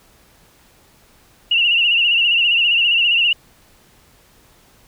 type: tone with vibrato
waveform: sine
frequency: 2797 Hz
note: F7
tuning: 2 cents sharp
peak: -12 dBFS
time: 1.51-3.33 s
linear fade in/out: 5 ms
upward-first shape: sine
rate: 15 Hz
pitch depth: 72 cents each way
effects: pink hiss -52 dBFS RMS until 4.87 s